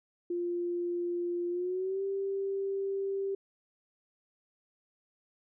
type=tone with pitch glide; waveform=sine; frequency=349.1 to 391.9 Hz; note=F4 to G4; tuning=-1 to 0 cents; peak=-30 dBFS; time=0.3-3.35 s; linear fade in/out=5 ms; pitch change=+201 cents; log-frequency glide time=1.5-2.03 s; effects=none